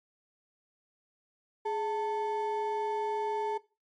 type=ring-modulated tone; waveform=triangle; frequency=654 Hz; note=E5; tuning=14 cents flat; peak=-24 dBFS; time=1.65-3.58 s; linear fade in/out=10 ms; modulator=235 Hz; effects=noise-tail reverb RT60 0.3 s tail -19 dB re dry + MP3 48 kbps